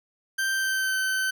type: tone with pitch glide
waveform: 40% pulse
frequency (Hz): 1568 to 1534.8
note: G6 to G6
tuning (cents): 0 to -37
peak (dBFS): -23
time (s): 0.38-1.31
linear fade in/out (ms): 10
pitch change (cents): -37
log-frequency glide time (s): 0.52-0.97
effects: none